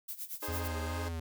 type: noise with tremolo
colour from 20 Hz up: violet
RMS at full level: -39 dBFS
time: 0.08-0.68 s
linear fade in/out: 10 ms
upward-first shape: sine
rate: 8.8 Hz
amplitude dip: 85%
type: chord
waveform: 15% pulse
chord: Ab major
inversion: second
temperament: equal with one note detuned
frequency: 307.9 / 415.3 / 523.3 Hz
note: Eb4 / Ab4 / C5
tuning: -18 / 0 / 0 cents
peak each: -37 dBFS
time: 0.42-1.09 s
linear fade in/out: 10 ms
type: tone with vibrato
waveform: square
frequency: 82.8 Hz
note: E2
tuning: 8 cents sharp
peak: -36 dBFS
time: 0.48-1.2 s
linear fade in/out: 5 ms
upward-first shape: sine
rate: 2.3 Hz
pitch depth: 61 cents each way
effects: none